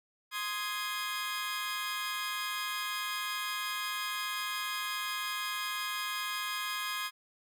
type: chord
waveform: 20% pulse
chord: Ab major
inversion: first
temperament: equal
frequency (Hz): 1046.5 / 1244.5 / 1661.2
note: C6 / Eb6 / Ab6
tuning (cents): 0 / 0 / 0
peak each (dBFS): -33 / -34 / -33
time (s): 0.31-7.11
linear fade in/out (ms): 50
effects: none